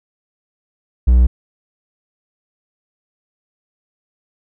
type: tone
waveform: triangle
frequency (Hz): 61.1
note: B1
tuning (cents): -18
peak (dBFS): -5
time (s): 1.07-1.27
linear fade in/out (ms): 10
effects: none